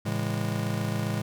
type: chord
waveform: square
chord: A major seventh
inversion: none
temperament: just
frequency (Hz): 110 / 137.5 / 165 / 206.2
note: A2 / C#3 / E3 / G#3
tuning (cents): 0 / -14 / +2 / -12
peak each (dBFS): -31 / -35 / -35 / -33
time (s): 0.05-1.22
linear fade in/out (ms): 10
effects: none